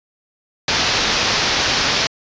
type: low-pass noise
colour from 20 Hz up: white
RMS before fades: -18 dBFS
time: 0.68-2.07 s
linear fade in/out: 2 ms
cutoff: 5800 Hz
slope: 48 dB/octave
effects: resampled to 16000 Hz